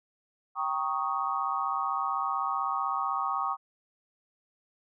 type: chord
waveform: sine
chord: Eb dominant seventh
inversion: first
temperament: equal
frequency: 784 / 932.3 / 1108.7 / 1244.5 Hz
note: G5 / Bb5 / Db6 / Eb6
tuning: 0 / 0 / 0 / 0 cents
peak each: -34 / -36 / -31 / -32 dBFS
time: 0.55-3.57 s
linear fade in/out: 50 ms
effects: none